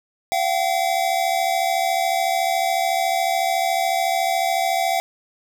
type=tone pair together; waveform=square; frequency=688 / 761.9 Hz; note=F5 / G5; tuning=-26 / -49 cents; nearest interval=major second; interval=177 cents; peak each=-22 dBFS; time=0.32-5 s; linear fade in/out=0 ms; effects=none